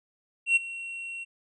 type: tone with ADSR envelope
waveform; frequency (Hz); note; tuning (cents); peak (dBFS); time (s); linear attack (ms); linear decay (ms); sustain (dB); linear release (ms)
triangle; 2731; F7; -39; -15; 0.46-1.25; 100; 19; -18; 23
effects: resampled to 22050 Hz